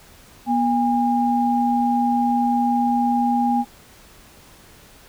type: tone pair together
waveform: sine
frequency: 241.7 / 813.6 Hz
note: B3 / G#5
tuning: -37 / -36 cents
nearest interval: octave + major sixth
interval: 2101 cents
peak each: -19 dBFS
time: 0.46-3.65 s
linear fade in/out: 50 ms
effects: pink hiss -48 dBFS RMS until 5.08 s